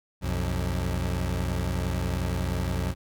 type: tone pair together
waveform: 25% pulse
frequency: 62.8 / 88.75 Hz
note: B1 / F2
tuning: +30 / +28 cents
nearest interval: tritone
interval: 598 cents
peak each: -25 dBFS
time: 0.21-2.95 s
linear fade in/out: 50 ms
effects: none